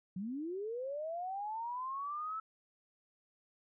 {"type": "linear sweep", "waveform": "sine", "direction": "up", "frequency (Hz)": [174.61, 1318.5], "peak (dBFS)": -37, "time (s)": [0.16, 2.4], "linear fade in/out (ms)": 5, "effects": []}